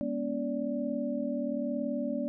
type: tone cluster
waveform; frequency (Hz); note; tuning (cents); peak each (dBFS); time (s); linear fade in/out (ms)
sine; 204.5 / 242.2 / 283.2 / 581; G#3 / B3 / C#4 / D5; -26 / -34 / +37 / -19; -39 / -33 / -35 / -35; 0.01-2.28; 0
effects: none